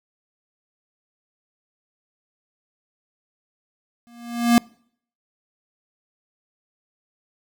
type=tone with exponential growth; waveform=square; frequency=236.6 Hz; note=A#3; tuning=26 cents sharp; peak=-10 dBFS; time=4.07-4.58 s; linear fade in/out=0 ms; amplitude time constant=110 ms; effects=noise-tail reverb RT60 0.6 s tail -26 dB re dry